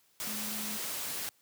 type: tone in noise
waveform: sine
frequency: 213 Hz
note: G#3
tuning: 44 cents sharp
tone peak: -42 dBFS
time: 0.27-0.77 s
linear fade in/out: 0 ms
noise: white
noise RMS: -37 dBFS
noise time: 0.2-1.29 s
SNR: -8 dB
effects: white hiss -68 dBFS RMS until 1.41 s + high-pass 100 Hz 12 dB/octave